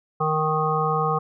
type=harmonic tone; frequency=155.56 Hz; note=D#3; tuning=in tune; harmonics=1 / 3 / 5 / 7 / 8; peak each=-26 / -26 / -26 / -26 / -26 dBFS; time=0.2-1.19 s; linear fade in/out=10 ms; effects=none